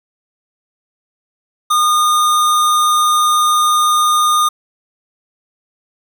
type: tone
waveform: square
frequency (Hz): 1221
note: D#6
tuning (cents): -33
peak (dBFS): -11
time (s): 1.7-4.49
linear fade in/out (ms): 10
effects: none